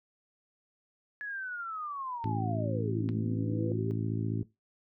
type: linear two-way sweep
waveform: sine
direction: down then up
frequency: 1707 to 207.7 to 397.4 Hz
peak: -35 dBFS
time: 1.21-3.91 s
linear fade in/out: 0 ms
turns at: 3.14 s
type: harmonic tone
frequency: 54.8 Hz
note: A1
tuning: 6 cents flat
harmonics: 2 / 3 / 4 / 5 / 6 / 7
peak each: -32 / -38 / -39 / -38 / -41 / -44 dBFS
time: 2.24-4.43 s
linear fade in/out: 5 ms
type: clicks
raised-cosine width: 0.3 ms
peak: -30 dBFS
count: 2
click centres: 2.242 / 3.09 s
type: tone with exponential growth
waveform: sine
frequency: 493.9 Hz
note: B4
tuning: in tune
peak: -34 dBFS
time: 2.8-3.72 s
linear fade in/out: 2 ms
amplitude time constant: 200 ms
effects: noise-tail reverb RT60 0.2 s tail -17 dB re dry